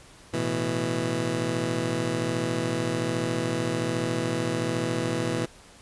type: chord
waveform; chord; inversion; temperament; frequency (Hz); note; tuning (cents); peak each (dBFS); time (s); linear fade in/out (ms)
15% pulse; A suspended second; none; just; 110 / 123.75 / 165; A2 / B2 / E3; 0 / +4 / +2; -27 / -23 / -24; 0.33-5.46; 10
effects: pink hiss -51 dBFS RMS until 5.81 s + resampled to 24000 Hz